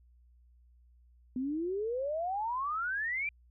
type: exponential sweep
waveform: sine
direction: up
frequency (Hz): 246.9 to 2396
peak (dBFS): -31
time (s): 1.36-3.29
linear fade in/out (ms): 2
effects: added 60 Hz sine -59 dBFS peak until 3.5 s